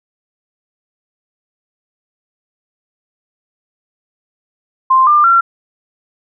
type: tone with pitch steps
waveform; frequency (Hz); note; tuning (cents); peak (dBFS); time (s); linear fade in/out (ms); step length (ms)
sine; 1047 / 1195.8 / 1365.7; C6 / D6 / F6; +1 / +31 / -39; -6; 4.9-5.41; 10; 170
effects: none